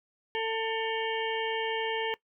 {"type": "harmonic tone with a mistuned harmonic", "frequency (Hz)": 447, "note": "A4", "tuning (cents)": 27, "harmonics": [1, 2, 4, 5, 6, 7], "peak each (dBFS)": [-31, -34, -37, -38, -39, -39], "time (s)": [0.35, 2.14], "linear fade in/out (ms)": 0, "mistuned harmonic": 6, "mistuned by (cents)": 87, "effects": ["noise-tail reverb RT60 0.1 s tail -20 dB re dry"]}